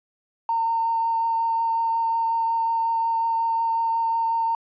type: tone with vibrato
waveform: triangle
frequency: 913 Hz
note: A#5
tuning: 36 cents flat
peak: -16 dBFS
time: 0.49-4.55 s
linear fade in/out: 2 ms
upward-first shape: triangle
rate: 5.5 Hz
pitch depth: 13 cents each way
effects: tanh soft clip ceiling -18 dBFS + resampled to 11025 Hz